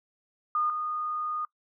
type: tone pair in turn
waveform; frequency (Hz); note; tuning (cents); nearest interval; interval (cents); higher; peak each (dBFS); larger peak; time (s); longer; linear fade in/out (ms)
sine; 1221 / 1228.8; D#6 / D#6; -33 / -22; unison; 11; second; -24 / -29; first; 0.55-0.7 / 0.7-1.45; second; 2
effects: noise-tail reverb RT60 0.1 s tail -21 dB re dry